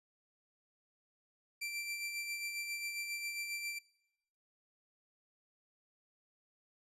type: tone with tremolo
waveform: sawtooth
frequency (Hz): 2349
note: D7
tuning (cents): 0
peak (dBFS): -34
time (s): 1.61-3.79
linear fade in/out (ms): 10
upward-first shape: sine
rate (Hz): 7.4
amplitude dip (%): 45
effects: noise-tail reverb RT60 0.8 s tail -20 dB re dry + resampled to 32000 Hz